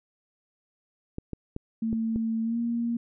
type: clicks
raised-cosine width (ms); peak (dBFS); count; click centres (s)
3; -20; 5; 1.184 / 1.333 / 1.564 / 1.929 / 2.16
type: tone with pitch glide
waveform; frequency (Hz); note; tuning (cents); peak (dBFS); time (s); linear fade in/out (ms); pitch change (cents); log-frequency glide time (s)
sine; 224.8 to 234.5; A3 to A#3; +37 to +11; -25; 1.82-2.97; 5; +74; 2.43-2.58
effects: none